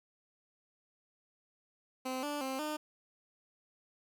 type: tone with pitch steps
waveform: 15% pulse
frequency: 258.7 / 292.5 / 264.4 / 303.8 Hz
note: C4 / D4 / C4 / D#4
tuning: -19 / -7 / +18 / -41 cents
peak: -29 dBFS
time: 2.05-2.77 s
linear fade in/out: 10 ms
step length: 180 ms
effects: none